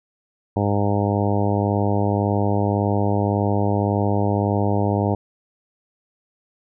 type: harmonic tone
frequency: 101.8 Hz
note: G#2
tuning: 34 cents flat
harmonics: 1 / 2 / 3 / 4 / 5 / 6 / 7 / 8 / 9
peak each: -21 / -24 / -26 / -27 / -28 / -29 / -29 / -30 / -31 dBFS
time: 0.56-5.15 s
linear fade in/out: 5 ms
effects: none